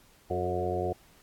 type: harmonic tone with a mistuned harmonic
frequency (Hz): 90.3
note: F#2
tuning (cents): -42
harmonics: 1 / 2 / 3 / 4 / 5 / 6 / 7 / 8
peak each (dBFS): -35 / -40 / -45 / -33 / -35 / -37 / -38 / -34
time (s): 0.3-0.93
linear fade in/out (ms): 5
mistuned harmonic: 5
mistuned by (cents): -30
effects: pink hiss -60 dBFS RMS until 1.22 s + AAC 64 kbps